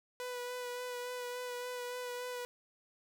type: tone with vibrato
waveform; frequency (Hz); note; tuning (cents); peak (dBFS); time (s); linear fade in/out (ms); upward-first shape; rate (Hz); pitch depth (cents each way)
sawtooth; 493.9; B4; 0; -35; 0.2-2.45; 0; sine; 3.5; 18
effects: none